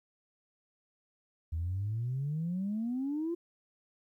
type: exponential sweep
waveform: sine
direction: up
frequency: 78.3 to 349.2 Hz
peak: -30 dBFS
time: 1.52-3.35 s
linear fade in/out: 10 ms
effects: tanh soft clip ceiling -27 dBFS + 12-bit